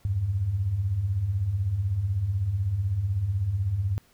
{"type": "beating tone pair", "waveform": "sine", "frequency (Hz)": [83.7, 99.7], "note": ["E2", "G2"], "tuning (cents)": [27, 30], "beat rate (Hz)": 16, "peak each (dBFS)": [-32, -24], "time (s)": [0.05, 3.98], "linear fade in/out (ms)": 0, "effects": ["pink hiss -61 dBFS RMS until 4.13 s"]}